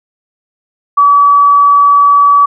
sine tone, 1144 Hz, D6, 46 cents flat, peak -3 dBFS, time 0.97-2.46 s, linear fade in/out 10 ms, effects none

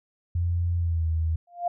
sine tone with pitch glide, 86.5 to 80.71 Hz, F2 to E2, -16 to -36 cents, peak -22 dBFS, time 0.35-1.36 s, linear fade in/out 5 ms, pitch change -120 cents, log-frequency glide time 0.77-1.07 s
sine tone with exponential growth, 698.5 Hz, F5, in tune, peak -20 dBFS, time 1.47-1.68 s, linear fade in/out 5 ms, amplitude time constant 45 ms
effects none

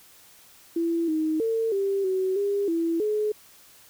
sine tone with pitch steps, 334.7 / 313.8 / 451.1 / 393.8 / 376.3 / 402.8 / 332.3 / 424.2 Hz, E4 / D#4 / A4 / G4 / F#4 / G4 / E4 / G#4, +26 / +15 / +43 / +8 / +29 / +47 / +14 / +37 cents, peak -22 dBFS, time 0.76-3.32 s, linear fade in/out 5 ms, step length 320 ms, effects white hiss -53 dBFS RMS until 3.89 s

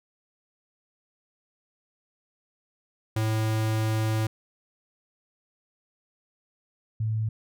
square / sine tone pair in turn, 109.8 / 109.8 Hz, A2 / A2, -3 / -3 cents, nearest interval unison, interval 0 cents, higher neither, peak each -24 dBFS, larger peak neither, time 3.16-4.27 / 7-7.29 s, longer first, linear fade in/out 5 ms, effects none

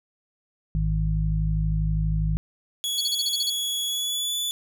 harmonic tone, 52.4 Hz, G#1, 16 cents sharp, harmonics 1 / 2 / 3, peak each -23 / -31 / -25 dBFS, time 0.75-2.37 s, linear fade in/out 0 ms
sawtooth tone with pitch glide, 3364 to 3465 Hz, G#7 to A7, +22 to -27 cents, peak -22 dBFS, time 2.84-4.51 s, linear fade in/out 0 ms, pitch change +51 cents, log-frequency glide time 3.87-4.35 s
sine tone bursts, 4435 Hz, C#8, in tune, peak -23 dBFS, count 8, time 2.98-3.498 s, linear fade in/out 2 ms, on 28 ms, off 42 ms
effects none

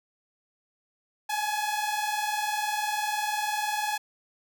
sawtooth tone pair together, 834 / 854 Hz, G#5 / G#5, +7 / +48 cents, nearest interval unison, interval 41 cents, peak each -26 dBFS, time 1.29-3.98 s, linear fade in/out 10 ms, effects none

